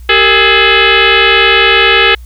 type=tone with frequency modulation; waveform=sine; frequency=458.9 Hz; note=A#4; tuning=27 cents flat; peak=-4 dBFS; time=0.09-2.15 s; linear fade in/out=5 ms; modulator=424 Hz; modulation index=7.1; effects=added 60 Hz sine -27 dBFS peak until 2.25 s + white hiss -48 dBFS RMS until 2.25 s